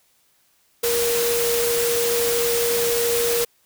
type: tone in noise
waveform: sine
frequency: 471.6 Hz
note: A#4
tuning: 20 cents sharp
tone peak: -20 dBFS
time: 0.83-3.45 s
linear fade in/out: 10 ms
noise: white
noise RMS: -24 dBFS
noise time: 0.83-3.45 s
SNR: +1 dB
effects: white hiss -62 dBFS RMS until 3.65 s